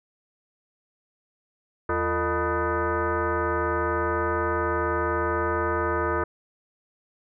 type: tone with frequency modulation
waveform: sine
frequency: 449.6 Hz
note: A4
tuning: 37 cents sharp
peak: -22 dBFS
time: 1.89-6.24 s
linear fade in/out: 5 ms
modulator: 265 Hz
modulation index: 4.1
effects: none